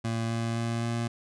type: tone with pitch steps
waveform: 25% pulse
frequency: 114.3 / 115.16 / 116.03 / 116.9 Hz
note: A#2 / A#2 / A#2 / A#2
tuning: -34 / -21 / -8 / +5 cents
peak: -24 dBFS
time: 0.04-1.08 s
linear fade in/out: 10 ms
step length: 260 ms
effects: resampled to 22050 Hz